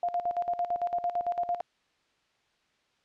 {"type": "tone with tremolo", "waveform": "sine", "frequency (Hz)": 701, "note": "F5", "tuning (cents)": 6, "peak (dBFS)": -25, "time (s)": [0.03, 1.61], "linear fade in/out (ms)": 2, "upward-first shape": "square", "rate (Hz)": 8.9, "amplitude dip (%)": 75, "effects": ["white hiss -70 dBFS RMS until 3.04 s", "low-pass 4000 Hz 12 dB/octave"]}